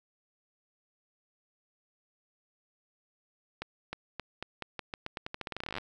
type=accelerating click train; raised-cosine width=0.3 ms; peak=-20 dBFS; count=26; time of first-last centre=3.62-5.783 s; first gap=310 ms; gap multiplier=0.86; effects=none